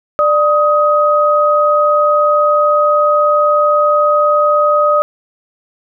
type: tone pair together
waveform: sine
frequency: 593.2 / 1257 Hz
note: D5 / D#6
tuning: +17 / +17 cents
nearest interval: octave + minor second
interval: 1300 cents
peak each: -11 dBFS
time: 0.19-5.02 s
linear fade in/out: 0 ms
effects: none